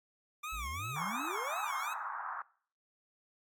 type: tone with vibrato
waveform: 25% pulse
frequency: 1174.7 Hz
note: D6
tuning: in tune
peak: -35 dBFS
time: 0.43-1.94 s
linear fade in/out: 10 ms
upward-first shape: sine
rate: 2.8 Hz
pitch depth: 170 cents each way
type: exponential sweep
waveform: triangle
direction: up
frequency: 46.25 to 1566 Hz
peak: -39 dBFS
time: 0.52-1.87 s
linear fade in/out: 10 ms
type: band-pass noise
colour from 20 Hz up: pink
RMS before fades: -40 dBFS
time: 0.96-2.42 s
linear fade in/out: 2 ms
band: 850 to 1500 Hz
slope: 48 dB/octave
effects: noise-tail reverb RT60 0.5 s tail -21 dB re dry + AAC 64 kbps